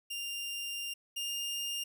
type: tone pair in turn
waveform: sawtooth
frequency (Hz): 2795 / 2813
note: F7 / F7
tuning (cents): +1 / +12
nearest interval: unison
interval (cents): 11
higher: second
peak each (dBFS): -33 / -31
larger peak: second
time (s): 0.1-0.94 / 1.16-1.84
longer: first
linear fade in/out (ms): 10
effects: none

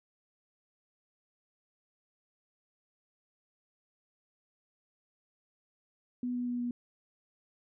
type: tone with pitch steps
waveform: sine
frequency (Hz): 246.9 / 245.3 / 243.8 / 242.2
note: B3 / B3 / B3 / B3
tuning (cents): 0 / -12 / -22 / -34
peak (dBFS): -31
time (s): 6.23-6.71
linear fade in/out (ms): 2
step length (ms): 120
effects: none

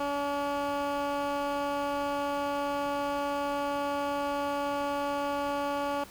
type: tone with band-pass filter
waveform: 15% pulse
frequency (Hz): 284.9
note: C#4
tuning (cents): +48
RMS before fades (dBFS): -31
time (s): 0-6.04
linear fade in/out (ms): 5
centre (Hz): 840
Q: 0.58
effects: pink hiss -50 dBFS RMS until 6.1 s

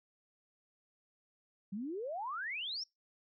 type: exponential sweep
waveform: sine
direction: up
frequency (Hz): 185 to 5700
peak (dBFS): -37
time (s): 1.72-2.84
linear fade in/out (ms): 10
effects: noise-tail reverb RT60 0.2 s tail -26 dB re dry

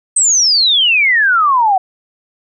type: exponential sweep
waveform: sine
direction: down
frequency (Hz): 8372 to 735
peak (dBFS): -8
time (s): 0.16-1.78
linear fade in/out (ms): 5
effects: none

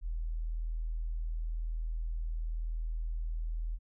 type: tone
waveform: sine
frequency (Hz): 40.49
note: E1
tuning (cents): -30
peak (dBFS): -32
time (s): 0.01-3.79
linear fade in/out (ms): 50
effects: none

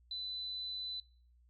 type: tone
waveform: sine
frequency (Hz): 4002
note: B7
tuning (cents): +22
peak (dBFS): -38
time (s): 0.11-1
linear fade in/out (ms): 2
effects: noise-tail reverb RT60 0.5 s tail -23 dB re dry + added 60 Hz sine -63 dBFS peak until 1.49 s

